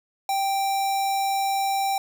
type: tone with notch filter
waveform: square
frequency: 784 Hz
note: G5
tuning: in tune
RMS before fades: -24 dBFS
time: 0.29-1.98 s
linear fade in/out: 2 ms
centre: 1900 Hz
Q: 1.6
effects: 8-bit